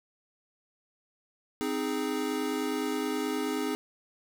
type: chord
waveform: square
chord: Ab major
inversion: first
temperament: equal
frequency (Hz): 261.6 / 311.1 / 415.3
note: C4 / Eb4 / Ab4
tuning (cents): 0 / 0 / 0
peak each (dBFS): -34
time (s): 1.61-3.75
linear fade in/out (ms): 0
effects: none